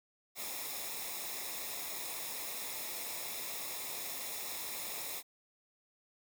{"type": "noise with comb filter", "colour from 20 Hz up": "white", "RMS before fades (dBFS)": -41, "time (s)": [0.35, 5.23], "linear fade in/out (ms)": 50, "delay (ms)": 0.66, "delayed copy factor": -0.65, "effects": []}